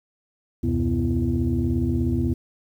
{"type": "tone cluster", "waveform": "sine", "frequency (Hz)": [74.6, 91.2, 126.6, 247.7, 335.5], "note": ["D2", "F#2", "B2", "B3", "E4"], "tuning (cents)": [28, -24, 43, 5, 31], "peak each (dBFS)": [-25, -26, -26, -24, -27], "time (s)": [0.63, 2.34], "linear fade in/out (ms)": 10, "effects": ["tanh soft clip ceiling -12 dBFS", "9-bit"]}